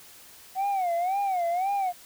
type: tone with vibrato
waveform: sine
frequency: 740 Hz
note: F#5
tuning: in tune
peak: -21 dBFS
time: 0.55-1.93 s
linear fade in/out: 50 ms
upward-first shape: sine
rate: 1.9 Hz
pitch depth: 150 cents each way
effects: tanh soft clip ceiling -23 dBFS + white hiss -50 dBFS RMS until 2.05 s